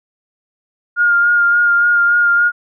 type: tone with vibrato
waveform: sine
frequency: 1414 Hz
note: F6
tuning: 21 cents sharp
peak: -9 dBFS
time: 0.96-2.52 s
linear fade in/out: 50 ms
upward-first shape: sine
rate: 3.5 Hz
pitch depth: 20 cents each way
effects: none